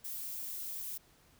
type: noise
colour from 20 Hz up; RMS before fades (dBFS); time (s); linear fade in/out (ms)
violet; -41; 0.04-0.98; 10
effects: pink hiss -65 dBFS RMS until 1.39 s